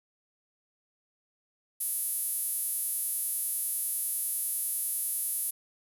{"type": "tone with high-pass filter", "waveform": "sawtooth", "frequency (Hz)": 370, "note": "F#4", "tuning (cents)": 0, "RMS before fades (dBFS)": -32, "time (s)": [1.8, 5.51], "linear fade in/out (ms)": 10, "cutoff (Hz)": 11000, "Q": 5.3, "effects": []}